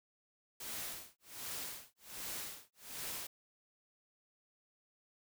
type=noise with tremolo; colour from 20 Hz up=white; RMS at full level=-42 dBFS; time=0.6-3.27 s; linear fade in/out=5 ms; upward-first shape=sine; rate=1.3 Hz; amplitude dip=100%; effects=none